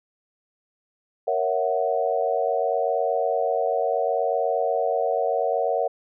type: chord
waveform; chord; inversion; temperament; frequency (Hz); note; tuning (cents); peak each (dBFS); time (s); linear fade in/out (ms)
sine; F# dominant seventh; first; equal; 466.2 / 554.4 / 659.3 / 740; A#4 / C#5 / E5 / F#5; 0 / 0 / 0 / 0; -26; 1.27-5.88; 10
effects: none